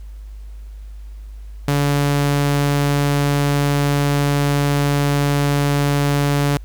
sawtooth tone, 143.1 Hz, D3, 45 cents flat, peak -11 dBFS, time 1.68-6.57 s, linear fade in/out 2 ms, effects added 51 Hz sine -31 dBFS peak until 6.64 s + pink hiss -56 dBFS RMS until 6.64 s

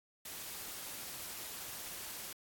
white noise, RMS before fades -45 dBFS, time 0.25-2.33 s, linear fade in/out 5 ms, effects AAC 64 kbps

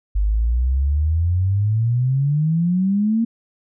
sine exponential sweep, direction up, 49 to 232.8 Hz, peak -15 dBFS, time 0.15-3.25 s, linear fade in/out 10 ms, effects none

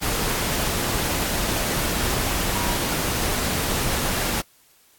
sine tone in noise, 958 Hz, A#5, 47 cents sharp, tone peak -29 dBFS, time 2.54-2.77 s, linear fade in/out 20 ms, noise pink, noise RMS -24 dBFS, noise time 0.01-4.42 s, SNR -8 dB, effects white hiss -57 dBFS RMS until 4.98 s + AAC 64 kbps

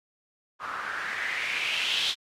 blue noise with low-pass filter sweep, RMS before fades -30 dBFS, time 0.59-2.15 s, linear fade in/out 50 ms, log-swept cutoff 1200 to 3600 Hz, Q 4.1, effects Opus 48 kbps

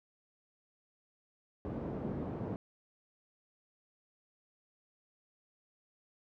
pink band-pass noise, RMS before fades -39 dBFS, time 1.65-2.56 s, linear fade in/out 0 ms, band 110 to 510 Hz, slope 12 dB/octave, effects none

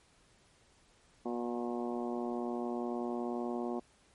harmonic tone with a mistuned harmonic, 120.3 Hz, B2, 45 cents flat, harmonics 2 / 3 / 4 / 5 / 6 / 7 / 8 / 9, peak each -37 / -38 / -45 / -45 / -43 / -48 / -51 / -50 dBFS, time 1.25-3.8 s, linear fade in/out 10 ms, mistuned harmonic 8, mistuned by -44 cents, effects pink hiss -66 dBFS RMS until 4.14 s + MP3 48 kbps

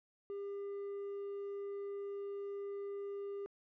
triangle tone with quantisation, 400.9 Hz, G4, 39 cents sharp, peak -38 dBFS, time 0.3-3.46 s, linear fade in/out 0 ms, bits 11, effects low-pass 2000 Hz 12 dB/octave

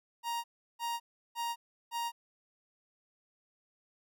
45% pulse tone bursts, 937 Hz, A#5, 9 cents sharp, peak -33 dBFS, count 4, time 0.23-2.12 s, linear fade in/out 50 ms, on 210 ms, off 350 ms, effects none

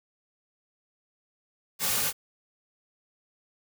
white noise with comb filter, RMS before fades -27 dBFS, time 1.79-2.13 s, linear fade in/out 50 ms, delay 3 ms, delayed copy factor -0.6, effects none

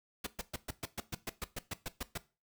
pink noise bursts, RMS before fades -38 dBFS, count 14, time 0.24-2.178 s, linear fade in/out 5 ms, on 27 ms, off 120 ms, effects noise-tail reverb RT60 0.3 s tail -17 dB re dry

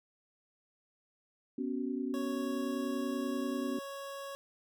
sine chord, B suspended second, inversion none, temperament equal with one note detuned, 246.9 / 277.2 / 374.7 Hz, B3 / C#4 / F#4, 0 / 0 / +22 cents, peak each -36 / -36 / -40 dBFS, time 1.58-3.79 s, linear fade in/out 5 ms
25% pulse tone, 554.4 Hz, C#5, in tune, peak -37 dBFS, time 2.14-4.35 s, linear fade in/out 0 ms
effects none

